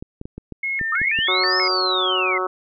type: clicks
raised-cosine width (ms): 3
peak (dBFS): -19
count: 8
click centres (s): 0.025 / 0.214 / 0.255 / 0.38 / 0.523 / 0.813 / 1.016 / 1.189
type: tone with vibrato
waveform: sine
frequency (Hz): 1976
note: B6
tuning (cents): 0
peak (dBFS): -21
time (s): 0.63-1.68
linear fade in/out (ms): 5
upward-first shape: square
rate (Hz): 3.1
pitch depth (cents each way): 160
type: linear two-way sweep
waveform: sine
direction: up then down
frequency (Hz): 1188 to 5274 to 2013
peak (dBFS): -20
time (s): 0.92-2.38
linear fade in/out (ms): 5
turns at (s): 1.58
type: harmonic tone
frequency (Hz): 185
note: F#3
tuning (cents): 0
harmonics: 2 / 3 / 4 / 5 / 6 / 7 / 8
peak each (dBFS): -25 / -30 / -32 / -33 / -27 / -25 / -36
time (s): 1.28-2.47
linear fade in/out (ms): 5
effects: none